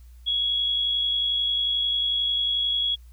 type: tone with amplitude modulation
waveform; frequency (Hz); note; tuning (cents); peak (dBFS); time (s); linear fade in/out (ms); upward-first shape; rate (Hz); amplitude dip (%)
sine; 3339; G#7; +9; -20; 0.26-2.96; 20; sine; 51.2; 30
effects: added 60 Hz sine -44 dBFS peak until 3.12 s + white hiss -64 dBFS RMS until 3.12 s